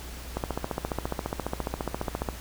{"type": "click train", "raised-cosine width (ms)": 1, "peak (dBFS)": -14, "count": 29, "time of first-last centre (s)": [0.37, 2.288], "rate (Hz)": 14.6, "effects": ["added 60 Hz sine -39 dBFS peak until 2.4 s", "pink hiss -43 dBFS RMS until 2.4 s"]}